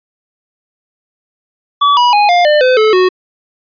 square tone with pitch steps, 1144 / 973.2 / 827.8 / 704.2 / 599.1 / 509.6 / 433.5 / 368.8 Hz, D6 / B5 / G#5 / F5 / D5 / C5 / A4 / F#4, -46 / -26 / -6 / +14 / +34 / -46 / -26 / -6 cents, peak -7 dBFS, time 1.81-3.09 s, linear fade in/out 10 ms, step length 160 ms, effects resampled to 11025 Hz

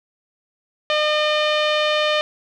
sawtooth tone with low-pass filter, 606 Hz, D#5, 46 cents flat, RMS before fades -19 dBFS, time 0.9-2.21 s, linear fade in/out 0 ms, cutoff 3400 Hz, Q 2.7, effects none

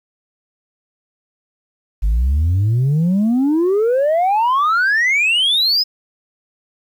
sine exponential sweep, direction up, 48.53 to 5170 Hz, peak -10 dBFS, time 2.02-5.84 s, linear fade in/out 20 ms, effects tanh soft clip ceiling -11 dBFS + 8-bit

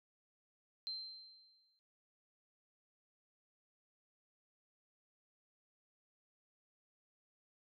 sine tone with exponential decay, 4124 Hz, C8, 26 cents flat, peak -38 dBFS, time 0.87-1.79 s, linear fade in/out 0 ms, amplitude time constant 200 ms, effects none

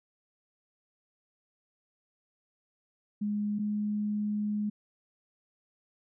sine tone pair in turn, 207.7 / 209.1 Hz, G#3 / G#3, 0 / +12 cents, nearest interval unison, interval 12 cents, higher second, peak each -28 dBFS, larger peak neither, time 3.21-3.59 / 3.59-4.7 s, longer second, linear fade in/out 10 ms, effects none

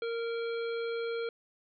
harmonic tone with a mistuned harmonic, 463 Hz, A#4, 12 cents flat, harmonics 1 / 3 / 5 / 7 / 9, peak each -32 / -42 / -46 / -49 / -51 dBFS, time 0.02-1.29 s, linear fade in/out 2 ms, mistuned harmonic 7, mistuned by +20 cents, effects none

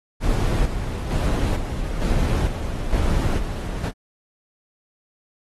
brown noise with tremolo, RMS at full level -20 dBFS, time 0.2-3.92 s, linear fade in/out 50 ms, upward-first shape square, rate 1.1 Hz, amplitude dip 50%, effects AAC 32 kbps

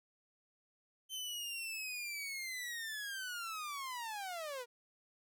sawtooth linear sweep, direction down, 3100 to 466.2 Hz, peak -37 dBFS, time 1.09-4.66 s, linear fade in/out 50 ms, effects none

